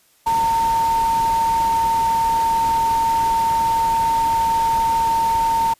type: tone in noise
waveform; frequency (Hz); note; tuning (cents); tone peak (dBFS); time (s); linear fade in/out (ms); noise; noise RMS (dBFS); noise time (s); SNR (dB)
sine; 910; A#5; -42; -15; 0.26-5.74; 10; pink; -31; 0.26-5.74; +13
effects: white hiss -57 dBFS RMS until 5.79 s + resampled to 32000 Hz